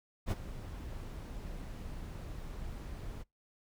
brown noise with ADSR envelope, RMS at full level -29 dBFS, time 0.26-3.24 s, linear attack 52 ms, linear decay 30 ms, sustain -14 dB, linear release 28 ms, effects noise-tail reverb RT60 0.2 s tail -26 dB re dry

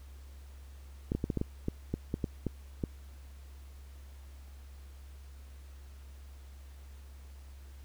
clicks, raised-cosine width 3 ms, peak -18 dBFS, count 12, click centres 1.119 / 1.15 / 1.241 / 1.302 / 1.373 / 1.414 / 1.684 / 1.94 / 2.141 / 2.242 / 2.467 / 2.838 s, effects added 68 Hz sine -47 dBFS peak until 7.84 s + pink hiss -62 dBFS RMS until 7.84 s

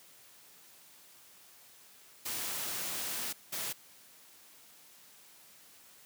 white noise bursts at uneven times, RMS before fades -37 dBFS, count 2, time 2.25-3.33 / 3.52-3.73 s, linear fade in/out 10 ms, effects white hiss -58 dBFS RMS until 6.05 s + high-pass 100 Hz 12 dB/octave

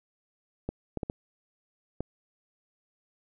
clicks, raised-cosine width 2 ms, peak -18 dBFS, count 5, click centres 0.69 / 0.973 / 1.032 / 1.099 / 2.006 s, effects none

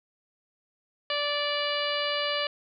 harmonic tone, 583 Hz, D5, 13 cents flat, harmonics 1 / 2 / 3 / 4 / 5 / 6 / 7 / 8, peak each -31 / -34 / -35 / -36 / -32 / -38 / -37 / -38 dBFS, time 1.1-2.47 s, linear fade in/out 2 ms, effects none

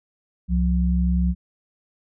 sine tone pair together, 66.05 / 177.7 Hz, C2 / F3, +17 / +30 cents, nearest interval octave + perfect fourth, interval 1713 cents, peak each -19 / -21 dBFS, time 0.48-1.35 s, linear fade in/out 50 ms, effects none

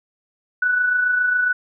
sine tone with amplitude modulation, 1483 Hz, F#6, 4 cents sharp, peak -14 dBFS, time 0.62-1.53 s, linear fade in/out 5 ms, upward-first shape sine, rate 27.3 Hz, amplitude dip 40%, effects none

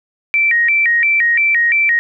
sine tone with vibrato, 2093 Hz, C7, in tune, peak -10 dBFS, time 0.34-1.99 s, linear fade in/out 0 ms, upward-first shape square, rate 2.9 Hz, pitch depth 190 cents each way, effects none

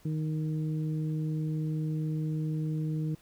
harmonic tone, 155.56 Hz, D#3, in tune, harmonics 1 / 2 / 3, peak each -29 / -37 / -46 dBFS, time 0.05-3.15 s, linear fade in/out 5 ms, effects pink hiss -61 dBFS RMS until 3.21 s

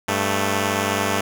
5% pulse tone pair together, 98.74 / 220 Hz, G2 / A3, +13 / 0 cents, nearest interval octave + major second, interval 1387 cents, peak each -11 dBFS, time 0.08-1.21 s, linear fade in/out 5 ms, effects none

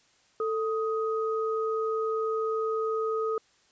sine tone pair together, 442.9 / 1252.7 Hz, A4 / D#6, +11 / +11 cents, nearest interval octave + tritone, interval 1800 cents, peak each -27 / -32 dBFS, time 0.4-3.38 s, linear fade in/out 2 ms, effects white hiss -64 dBFS RMS until 3.71 s + resampled to 16000 Hz

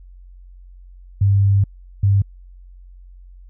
sine tone bursts at uneven times, 99.3 Hz, G2, 23 cents sharp, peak -11 dBFS, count 2, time 1.21-1.64 / 2.03-2.22 s, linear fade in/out 5 ms, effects added 45 Hz sine -39 dBFS peak until 3.49 s

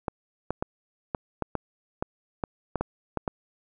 clicks, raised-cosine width 1 ms, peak -13 dBFS, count 12, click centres 0.082 / 0.506 / 0.625 / 1.148 / 1.423 / 1.553 / 2.025 / 2.438 / 2.757 / 2.81 / 3.173 / 3.278 s, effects none

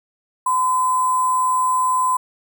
sine tone with sample-and-hold, 1021 Hz, C6, 43 cents flat, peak -15 dBFS, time 0.46-2.17 s, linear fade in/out 5 ms, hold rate 8820 Hz, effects none

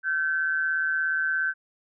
sine tone with amplitude modulation, 1539 Hz, G6, 32 cents flat, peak -20 dBFS, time 0.03-1.54 s, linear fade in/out 50 ms, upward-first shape sine, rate 157 Hz, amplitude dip 60%, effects none

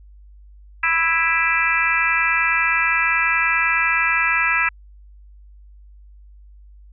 harmonic tone with a mistuned harmonic, 329.6 Hz, E4, in tune, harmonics 3 / 4 / 5 / 6 / 7 / 8, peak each -27 / -23 / -22 / -22 / -22 / -24 dBFS, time 0.83-4.69 s, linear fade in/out 5 ms, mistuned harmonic 7, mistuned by +48 cents, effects added 50 Hz sine -42 dBFS peak until 6.92 s

